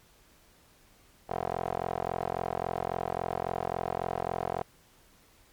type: tone with band-pass filter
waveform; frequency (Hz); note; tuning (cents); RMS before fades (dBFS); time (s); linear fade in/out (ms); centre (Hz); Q
15% pulse; 43.65; F1; 0; -33; 1.29-4.63; 10; 710; 2.6
effects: pink hiss -61 dBFS RMS until 5.52 s + MP3 96 kbps